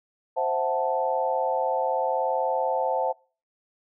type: chord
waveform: sine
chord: F# half-diminished seventh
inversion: second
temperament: equal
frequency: 523.3 / 659.3 / 740 / 880 Hz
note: C5 / E5 / F#5 / A5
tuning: 0 / 0 / 0 / 0 cents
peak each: -27 / -29 / -29 / -27 dBFS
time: 0.36-3.13 s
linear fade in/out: 20 ms
effects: noise-tail reverb RT60 0.4 s tail -26 dB re dry